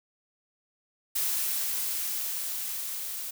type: noise with level ramp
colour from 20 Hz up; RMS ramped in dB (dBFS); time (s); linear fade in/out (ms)
blue; -28 to -36; 1.15-3.31; 10
effects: none